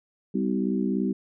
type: harmonic tone with a mistuned harmonic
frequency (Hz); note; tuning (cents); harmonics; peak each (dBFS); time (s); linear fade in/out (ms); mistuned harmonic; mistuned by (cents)
63.5; B1; +49; 3 / 4 / 5 / 6; -26 / -28 / -30 / -32; 0.34-1.13; 10; 3; +55
effects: none